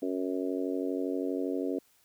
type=harmonic tone; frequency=92.5 Hz; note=F#2; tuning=in tune; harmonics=3 / 4 / 5 / 6 / 7; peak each=-32 / -35 / -36 / -41 / -42 dBFS; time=0.02-1.79 s; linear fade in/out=5 ms; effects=white hiss -66 dBFS RMS until 2.04 s